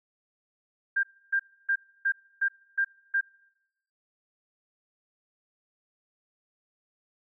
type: tone bursts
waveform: sine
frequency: 1593 Hz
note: G6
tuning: 27 cents sharp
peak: -22 dBFS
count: 7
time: 0.96-3.211 s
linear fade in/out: 10 ms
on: 73 ms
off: 290 ms
effects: noise-tail reverb RT60 0.9 s tail -25 dB re dry